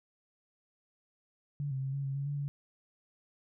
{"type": "tone with pitch steps", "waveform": "sine", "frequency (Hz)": [143.7, 133.1, 134.6, 139.3, 136.2, 139.6, 143.8, 142.3], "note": ["D3", "C3", "C3", "C#3", "C#3", "C#3", "D3", "C#3"], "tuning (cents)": [-37, 30, 49, 9, -30, 13, -36, 46], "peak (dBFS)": -32, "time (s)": [1.6, 2.48], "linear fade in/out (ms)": 0, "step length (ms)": 110, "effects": []}